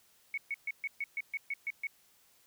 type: tone bursts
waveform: sine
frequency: 2217 Hz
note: C#7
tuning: in tune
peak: -32 dBFS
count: 10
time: 0.34-1.87 s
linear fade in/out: 2 ms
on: 36 ms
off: 130 ms
effects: white hiss -66 dBFS RMS until 2.46 s

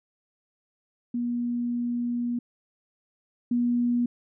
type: tone pair in turn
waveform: sine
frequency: 240.3 / 241.2 Hz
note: B3 / B3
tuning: -47 / -41 cents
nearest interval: unison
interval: 6 cents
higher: second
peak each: -25 / -21 dBFS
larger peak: second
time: 1.14-2.39 / 3.51-4.06 s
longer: first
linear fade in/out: 5 ms
effects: none

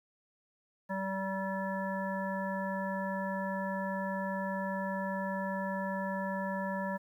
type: harmonic tone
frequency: 192.5 Hz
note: G3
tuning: 31 cents flat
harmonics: 1 / 3 / 5 / 7 / 9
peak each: -36 / -38 / -38 / -50 / -41 dBFS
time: 0.89-6.98 s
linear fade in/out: 20 ms
effects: 11-bit

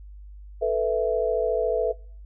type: chord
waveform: sine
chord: A suspended second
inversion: none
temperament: equal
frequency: 440 / 493.9 / 659.3 Hz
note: A4 / B4 / E5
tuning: 0 / 0 / 0 cents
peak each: -25 dBFS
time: 0.61-1.93 s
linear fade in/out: 20 ms
effects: noise-tail reverb RT60 0.5 s tail -24 dB re dry + added 50 Hz sine -40 dBFS peak until 2.25 s

